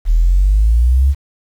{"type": "exponential sweep", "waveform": "sine", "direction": "up", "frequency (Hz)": [38.55, 71.4], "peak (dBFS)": -7, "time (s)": [0.05, 1.15], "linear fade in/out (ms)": 50, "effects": ["tanh soft clip ceiling -3 dBFS", "7-bit"]}